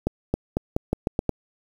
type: accelerating click train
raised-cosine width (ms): 2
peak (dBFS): -8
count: 8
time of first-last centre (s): 0.07-1.293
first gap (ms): 270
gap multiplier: 0.85
effects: 7-bit